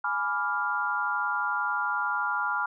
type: chord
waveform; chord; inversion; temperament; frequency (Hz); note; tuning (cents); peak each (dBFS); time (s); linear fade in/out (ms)
sine; G# diminished seventh; none; equal with one note detuned; 836.4 / 987.8 / 1174.7 / 1396.9; G#5 / B5 / D6 / F6; +12 / 0 / 0 / 0; -33 / -32 / -34 / -28; 0.04-2.66; 5
effects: none